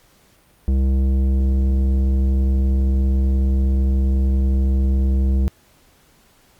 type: tone with tanh clipping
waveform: sine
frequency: 66.3 Hz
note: C2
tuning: 23 cents sharp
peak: -16 dBFS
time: 0.68-5.48 s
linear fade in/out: 0 ms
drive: 12 dB
effects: pink hiss -55 dBFS RMS until 6.59 s + Opus 48 kbps